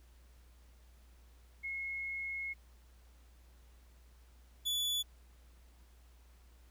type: tone pair in turn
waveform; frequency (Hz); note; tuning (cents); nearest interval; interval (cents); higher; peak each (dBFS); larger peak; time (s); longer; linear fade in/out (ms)
sine / 40% pulse; 2169 / 3443; C#7 / A7; -38 / -38; minor sixth; 800; second; -37 / -31; second; 1.63-2.54 / 4.65-5.03; first; 20
effects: added 60 Hz sine -58 dBFS peak until 6.7 s + pink hiss -69 dBFS RMS until 6.7 s